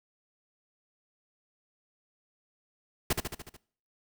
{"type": "noise with echo", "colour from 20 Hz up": "pink", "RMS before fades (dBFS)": -26, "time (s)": [3.1, 3.13], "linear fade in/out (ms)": 5, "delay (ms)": 73, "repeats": 6, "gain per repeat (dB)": -4, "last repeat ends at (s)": 3.568, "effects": ["noise-tail reverb RT60 0.5 s tail -21 dB re dry"]}